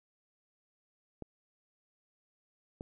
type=clicks; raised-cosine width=2 ms; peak=-28 dBFS; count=2; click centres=1.223 / 2.809 s; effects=none